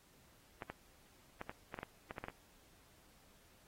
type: clicks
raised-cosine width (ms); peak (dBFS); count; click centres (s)
0.5; -28; 11; 0.622 / 0.7 / 1.414 / 1.495 / 1.742 / 1.789 / 1.831 / 2.109 / 2.182 / 2.24 / 2.284
effects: pink hiss -67 dBFS RMS until 3.67 s + AAC 48 kbps